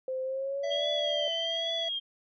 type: tone with pitch glide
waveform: sine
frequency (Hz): 520 to 590.5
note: C5 to D5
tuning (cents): -11 to +9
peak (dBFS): -30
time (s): 0.08-1.28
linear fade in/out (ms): 2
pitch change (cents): +220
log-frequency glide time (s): 0.23-0.88
type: harmonic tone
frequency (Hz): 664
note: E5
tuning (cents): +12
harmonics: 1 / 3 / 5 / 7 / 9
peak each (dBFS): -34 / -44 / -48 / -51 / -53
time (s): 0.63-1.89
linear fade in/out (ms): 10
type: tone with vibrato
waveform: sine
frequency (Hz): 3233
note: G#7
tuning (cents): -47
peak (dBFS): -30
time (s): 0.7-2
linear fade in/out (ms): 20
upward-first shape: triangle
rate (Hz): 1.2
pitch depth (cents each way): 98
effects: none